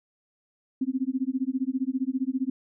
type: tone with tremolo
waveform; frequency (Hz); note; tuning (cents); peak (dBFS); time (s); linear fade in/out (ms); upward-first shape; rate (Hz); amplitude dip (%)
sine; 261.6; C4; 0; -21; 0.81-2.5; 5; sine; 15; 100
effects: none